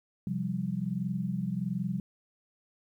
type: chord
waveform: sine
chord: C suspended fourth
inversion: none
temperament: equal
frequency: 130.81 / 174.61 / 196 Hz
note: C3 / F3 / G3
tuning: 0 / 0 / 0 cents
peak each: -36 / -33 / -33 dBFS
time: 0.27-2 s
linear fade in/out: 2 ms
effects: 11-bit